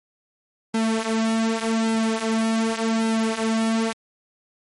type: tone with flanger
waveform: sawtooth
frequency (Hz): 224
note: A3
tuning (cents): +31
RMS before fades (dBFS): -22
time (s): 0.74-3.93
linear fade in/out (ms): 5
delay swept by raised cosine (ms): 1.7 to 7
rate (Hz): 0.86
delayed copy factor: -0.75
effects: MP3 48 kbps